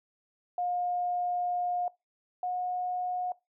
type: tone pair in turn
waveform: sine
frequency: 713 / 724.6 Hz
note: F5 / F#5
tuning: +36 / -36 cents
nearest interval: unison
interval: 28 cents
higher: second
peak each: -28 / -29 dBFS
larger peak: first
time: 0.58-1.88 / 2.43-3.32 s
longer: first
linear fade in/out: 2 ms
effects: noise-tail reverb RT60 0.2 s tail -20 dB re dry